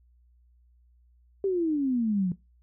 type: exponential sweep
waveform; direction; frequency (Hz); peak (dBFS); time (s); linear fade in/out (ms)
sine; down; 399.2 to 174.61; -23; 1.44-2.32; 2
effects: noise-tail reverb RT60 0.2 s tail -18 dB re dry + added 60 Hz sine -58 dBFS peak until 2.62 s